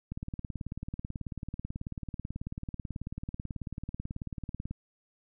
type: click train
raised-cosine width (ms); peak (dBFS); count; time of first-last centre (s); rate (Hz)
5; -24; 85; 0.12-4.71; 18.3
effects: none